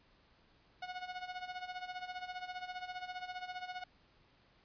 sawtooth tone with tremolo, 730 Hz, F#5, 24 cents flat, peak -35 dBFS, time 0.82-3.84 s, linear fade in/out 5 ms, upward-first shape sine, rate 15 Hz, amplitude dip 75%, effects pink hiss -68 dBFS RMS until 4.64 s + resampled to 11025 Hz

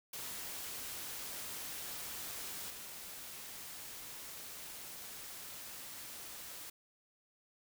white noise with level steps, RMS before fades -44 / -48 dBFS, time 0.13-6.7 s, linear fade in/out 5 ms, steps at 2.7 s, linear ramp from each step 5 ms, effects none

